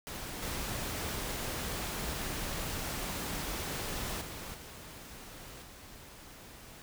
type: noise with level steps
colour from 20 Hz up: pink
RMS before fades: -41 / -37 / -43 / -48 / -51 dBFS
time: 0.07-6.82 s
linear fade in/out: 0 ms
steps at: 0.42 / 4.21 / 4.54 / 5.62 s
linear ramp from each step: 5 ms
effects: none

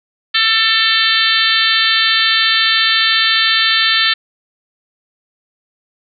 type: harmonic tone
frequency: 445.7 Hz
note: A4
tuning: 22 cents sharp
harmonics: 3 / 4 / 5 / 6 / 7 / 8 / 9 / 10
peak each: -21 / -16 / -22 / -22 / -18 / -17 / -18 / -22 dBFS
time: 0.34-4.14 s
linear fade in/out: 10 ms
effects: none

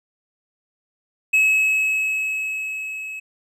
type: tone with level ramp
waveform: triangle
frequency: 2574 Hz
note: E7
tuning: 42 cents flat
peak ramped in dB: -11 to -28 dBFS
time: 1.33-3.2 s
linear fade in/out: 10 ms
effects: none

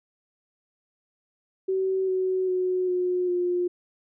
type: tone with pitch steps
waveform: sine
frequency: 380 / 373.7 / 367.5 / 361.4 / 355.4 Hz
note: F#4 / F#4 / F#4 / F#4 / F4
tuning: +46 / +17 / -12 / -41 / +30 cents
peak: -22 dBFS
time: 1.68-3.68 s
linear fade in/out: 10 ms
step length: 400 ms
effects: none

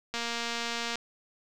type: click train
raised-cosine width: 0.2 ms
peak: -16 dBFS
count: 192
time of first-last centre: 0.14-0.956 s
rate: 234 Hz
effects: none

